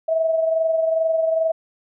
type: tone pair together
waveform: sine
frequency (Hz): 646.6 / 669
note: E5 / E5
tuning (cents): -34 / +25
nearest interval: minor second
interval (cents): 59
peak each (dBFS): -17 / -27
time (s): 0.08-1.52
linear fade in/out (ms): 10
effects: none